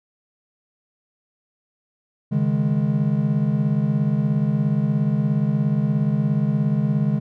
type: chord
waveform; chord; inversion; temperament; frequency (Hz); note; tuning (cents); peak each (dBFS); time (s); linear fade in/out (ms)
triangle; C# suspended second; none; equal; 138.59 / 155.56 / 207.7; C#3 / D#3 / G#3; 0 / 0 / 0; -20; 2.31-7.2; 20
effects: none